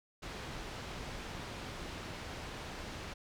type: low-pass noise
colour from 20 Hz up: pink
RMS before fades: -44 dBFS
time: 0.22-3.14 s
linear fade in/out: 10 ms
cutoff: 4900 Hz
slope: 12 dB/octave
effects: none